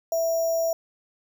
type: tone with sample-and-hold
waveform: sine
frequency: 659.3 Hz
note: E5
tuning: in tune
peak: -21 dBFS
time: 0.12-0.73 s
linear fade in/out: 2 ms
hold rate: 6300 Hz
effects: none